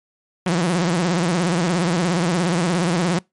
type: tone with vibrato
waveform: sawtooth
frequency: 173.7 Hz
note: F3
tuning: 9 cents flat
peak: -13 dBFS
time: 0.46-3.19 s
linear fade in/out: 5 ms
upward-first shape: sine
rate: 17 Hz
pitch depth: 130 cents each way
effects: noise-tail reverb RT60 0.2 s tail -25 dB re dry + MP3 48 kbps